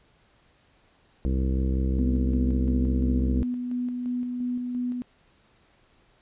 harmonic tone, 65.41 Hz, C2, in tune, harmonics 1 / 2 / 3 / 4 / 5 / 6 / 7 / 8, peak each -23 / -33 / -31 / -35 / -35 / -44 / -40 / -47 dBFS, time 1.25-3.43 s, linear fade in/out 0 ms
sine tone with tremolo, 246.9 Hz, B3, in tune, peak -25 dBFS, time 1.99-5.02 s, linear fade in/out 0 ms, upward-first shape square, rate 2.9 Hz, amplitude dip 30%
effects pink hiss -62 dBFS RMS until 6.21 s + resampled to 8000 Hz

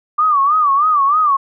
sine tone with vibrato, 1175 Hz, D6, 1 cent sharp, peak -10 dBFS, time 0.18-1.37 s, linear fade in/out 10 ms, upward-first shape sine, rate 3.2 Hz, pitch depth 130 cents each way, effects none

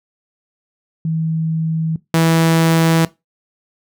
sine / sawtooth tone pair in turn, 160.9 / 163.71 Hz, E3 / E3, -42 / -12 cents, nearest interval unison, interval 30 cents, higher second, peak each -16 / -7 dBFS, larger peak second, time 1.05-1.96 / 2.14-3.05 s, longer neither, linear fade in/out 2 ms, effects noise-tail reverb RT60 0.2 s tail -19 dB re dry

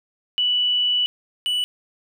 sine / triangle tone pair in turn, 2960 / 2960 Hz, F#7 / F#7, 0 / 0 cents, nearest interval unison, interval 0 cents, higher neither, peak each -17 / -18 dBFS, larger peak first, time 0.38-1.06 / 1.46-1.64 s, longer first, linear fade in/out 0 ms, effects none

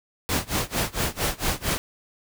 pink noise with tremolo, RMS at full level -23 dBFS, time 0.29-1.78 s, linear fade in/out 0 ms, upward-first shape sine, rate 4.4 Hz, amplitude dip 95%, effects none

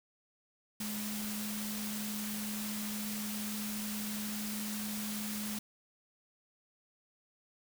sine tone in noise, 210.9 Hz, G#3, 27 cents sharp, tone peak -38 dBFS, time 0.8-5.59 s, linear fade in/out 5 ms, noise white, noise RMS -41 dBFS, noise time 0.8-5.59 s, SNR 0 dB, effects none

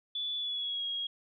sine tone with pitch glide, 3456 to 3287 Hz, A7 to G#7, -32 to -19 cents, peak -32 dBFS, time 0.15-1.07 s, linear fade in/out 5 ms, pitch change -87 cents, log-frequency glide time 0.37-0.85 s, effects none

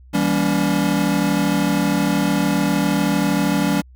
square chord, E diminished seventh, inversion none, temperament just, 164.81 / 197.78 / 237.3 / 284.8 Hz, E3 / G3 / Bb3 / Db4, 0 / +16 / +31 / +47 cents, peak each -24 / -21 / -27 / -21 dBFS, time 0.13-3.82 s, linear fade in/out 20 ms, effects added 63 Hz sine -42 dBFS peak until 3.95 s

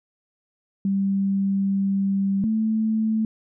sine tone pair in turn, 196 / 219.5 Hz, G3 / A3, 0 / -4 cents, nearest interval major second, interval 196 cents, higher second, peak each -19 dBFS, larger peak neither, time 0.85-2.44 / 2.44-3.25 s, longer first, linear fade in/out 2 ms, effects none

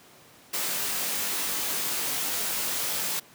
white noise with comb filter, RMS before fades -29 dBFS, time 0.53-3.2 s, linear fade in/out 10 ms, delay 20 ms, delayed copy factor +0.6, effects pink hiss -53 dBFS RMS until 3.34 s + high-pass 150 Hz 12 dB/octave

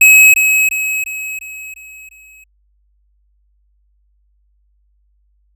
square tone with echo, 2559 Hz, D#7, 48 cents sharp, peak -4 dBFS, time 0.01-0.34 s, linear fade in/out 5 ms, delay 350 ms, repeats 6, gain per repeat -6 dB, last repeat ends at 2.44 s, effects added 50 Hz sine -55 dBFS peak until 5.55 s

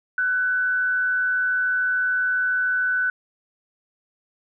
sine tone with frequency modulation, 1500 Hz, F#6, 23 cents sharp, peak -19 dBFS, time 0.18-3.1 s, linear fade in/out 2 ms, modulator 113 Hz, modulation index 0.36, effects none

